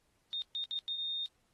sine tone bursts at uneven times, 3668 Hz, A#7, 29 cents flat, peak -34 dBFS, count 4, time 0.33-0.42 / 0.55-0.64 / 0.71-0.79 / 0.88-1.26 s, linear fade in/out 0 ms, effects pink hiss -75 dBFS RMS until 1.53 s + AAC 32 kbps

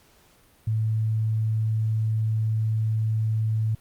sine tone, 110 Hz, A2, in tune, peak -21 dBFS, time 0.67-3.75 s, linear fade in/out 5 ms, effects pink hiss -58 dBFS RMS until 3.8 s + Opus 48 kbps

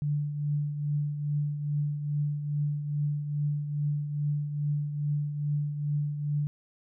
sine tone with tremolo, 146.83 Hz, D3, in tune, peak -24 dBFS, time 0.02-6.47 s, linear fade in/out 0 ms, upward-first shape triangle, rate 2.4 Hz, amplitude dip 60%, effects none

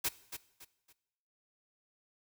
white noise with echo, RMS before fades -32 dBFS, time 0.04-0.09 s, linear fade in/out 10 ms, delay 280 ms, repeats 3, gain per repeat -10 dB, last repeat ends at 0.93 s, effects noise-tail reverb RT60 0.9 s tail -18 dB re dry

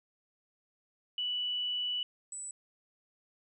sine tone pair in turn, 2960 / 7943 Hz, F#7 / B8, 0 / +9 cents, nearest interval octave + perfect fourth, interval 1709 cents, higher second, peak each -31 / -39 dBFS, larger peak first, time 1.18-2.03 / 2.32-2.51 s, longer first, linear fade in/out 2 ms, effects none

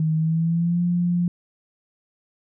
sine tone with pitch glide, 157.8 to 175.09 Hz, D#3 to F3, +25 to +5 cents, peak -18 dBFS, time 0-1.28 s, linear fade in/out 2 ms, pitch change +180 cents, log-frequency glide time 0.16-0.82 s, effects none

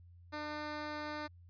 10% pulse tone, 300.6 Hz, D4, 40 cents sharp, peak -31 dBFS, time 0.32-1.28 s, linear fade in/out 20 ms, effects added 87 Hz sine -55 dBFS peak until 1.49 s + resampled to 11025 Hz

